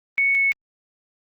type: tone pair in turn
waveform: sine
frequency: 2217 / 2205 Hz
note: C#7 / C#7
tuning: 0 / -10 cents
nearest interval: unison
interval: 10 cents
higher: first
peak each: -16 dBFS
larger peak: neither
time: 0.18-0.35 / 0.35-0.52 s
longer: neither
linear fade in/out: 0 ms
effects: Opus 24 kbps